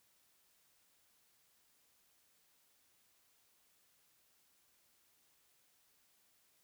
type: silence
effects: white hiss -73 dBFS RMS until 6.63 s